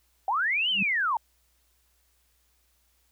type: linear two-way sweep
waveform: sine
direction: up then down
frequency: 721 to 3136 to 845 Hz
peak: -23 dBFS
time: 0.28-1.17 s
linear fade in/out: 2 ms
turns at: 0.7 s
type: tone with exponential growth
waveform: sine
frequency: 196 Hz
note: G3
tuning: in tune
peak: -24 dBFS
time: 0.7-0.83 s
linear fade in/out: 5 ms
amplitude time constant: 28 ms
effects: added 60 Hz sine -69 dBFS peak until 3.11 s + white hiss -69 dBFS RMS until 3.11 s